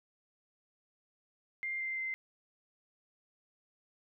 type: tone with pitch steps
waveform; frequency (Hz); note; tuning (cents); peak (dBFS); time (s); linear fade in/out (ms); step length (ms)
sine; 2100 / 2088 / 2076; C7 / C7 / C7; +6 / -4 / -14; -34; 1.63-2.14; 0; 170
effects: none